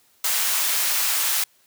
white high-pass noise, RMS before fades -22 dBFS, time 0.24-1.44 s, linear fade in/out 5 ms, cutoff 850 Hz, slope 12 dB/octave, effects white hiss -60 dBFS RMS until 1.66 s + high-pass 60 Hz 12 dB/octave

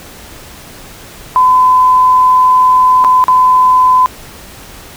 sine tone with dropouts, 1014 Hz, B5, 45 cents sharp, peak -4 dBFS, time 1.36-4.06 s, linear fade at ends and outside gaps 0 ms, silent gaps 3.041-3.047 / 3.24-3.282 s, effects pink hiss -33 dBFS RMS until 4.96 s

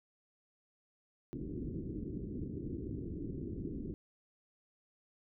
white low-pass noise, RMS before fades -41 dBFS, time 1.33-3.94 s, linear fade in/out 0 ms, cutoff 370 Hz, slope 48 dB/octave, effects none

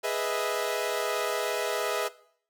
sawtooth chord, E major seventh, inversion first, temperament equal with one note detuned, 415.3 / 492.5 / 622.3 / 659.3 Hz, G#4 / B4 / D#5 / E5, 0 / -5 / 0 / 0 cents, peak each -29 dBFS, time 0.03-2.09 s, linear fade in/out 20 ms, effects noise-tail reverb RT60 0.6 s tail -19 dB re dry

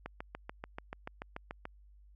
click train, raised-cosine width 0.5 ms, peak -25 dBFS, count 12, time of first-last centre 0.06-1.654 s, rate 6.9 Hz, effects added 50 Hz sine -56 dBFS peak until 2.15 s

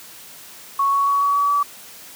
sine tone with pitch steps, 1108.7 / 1116.4 / 1124.2 / 1132 / 1139.9 / 1147.8 Hz, C#6 / C#6 / C#6 / C#6 / C#6 / D6, 0 / +12 / +24 / +36 / +48 / -40 cents, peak -15 dBFS, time 0.79-1.63 s, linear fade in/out 5 ms, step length 140 ms, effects white hiss -41 dBFS RMS until 2.15 s + high-pass 100 Hz 12 dB/octave

